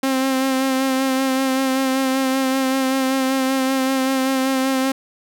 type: tone with vibrato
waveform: sawtooth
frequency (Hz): 264.6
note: C4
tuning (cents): +20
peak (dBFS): -13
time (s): 0.03-4.92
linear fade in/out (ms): 5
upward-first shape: sine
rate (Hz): 5.2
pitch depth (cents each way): 25
effects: none